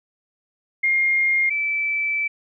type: tone pair in turn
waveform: sine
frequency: 2126 / 2318 Hz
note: C7 / D7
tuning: +27 / -23 cents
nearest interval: minor second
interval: 150 cents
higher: second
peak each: -16 / -20 dBFS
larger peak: first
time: 0.83-1.5 / 1.5-2.28 s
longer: second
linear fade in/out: 10 ms
effects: none